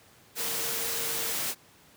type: tone in noise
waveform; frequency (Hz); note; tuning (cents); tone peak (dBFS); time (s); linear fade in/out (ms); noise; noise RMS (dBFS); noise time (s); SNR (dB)
sine; 460.9; A#4; -20; -42; 0.36-1.35; 50; white; -31; 0.35-1.55; -14
effects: pink hiss -57 dBFS RMS until 1.96 s + high-pass 100 Hz 12 dB/octave